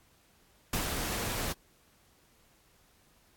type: noise with ADSR envelope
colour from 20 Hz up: pink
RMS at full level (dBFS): -30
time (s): 0.73-1.53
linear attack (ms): 4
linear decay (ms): 140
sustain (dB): -4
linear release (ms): 11
effects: pink hiss -65 dBFS RMS until 3.36 s + AAC 64 kbps